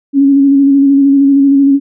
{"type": "tone with vibrato", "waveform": "sine", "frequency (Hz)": 277.2, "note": "C#4", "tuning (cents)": 0, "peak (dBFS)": -4, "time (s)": [0.13, 1.8], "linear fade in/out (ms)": 50, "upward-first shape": "square", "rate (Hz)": 13, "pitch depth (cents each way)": 22, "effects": []}